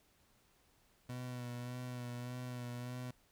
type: tone with vibrato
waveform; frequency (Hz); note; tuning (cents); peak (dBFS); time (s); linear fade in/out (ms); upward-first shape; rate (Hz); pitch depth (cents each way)
30% pulse; 123.47; B2; 0; -39; 1.09-3.11; 5; sine; 1.7; 28
effects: pink hiss -71 dBFS RMS until 3.31 s